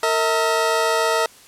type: tone pair together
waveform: 20% pulse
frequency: 457.2 / 642.3 Hz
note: A#4 / E5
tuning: -34 / -45 cents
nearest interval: tritone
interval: 589 cents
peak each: -15 dBFS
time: 0.03-1.26 s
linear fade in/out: 2 ms
effects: white hiss -47 dBFS RMS until 1.47 s + low-pass 11000 Hz 12 dB/octave